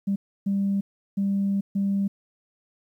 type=tone bursts at uneven times; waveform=sine; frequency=197.9 Hz; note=G3; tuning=17 cents sharp; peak=-20 dBFS; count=4; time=0.07-0.16 / 0.46-0.81 / 1.17-1.61 / 1.75-2.08 s; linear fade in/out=10 ms; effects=tanh soft clip ceiling -17 dBFS + 10-bit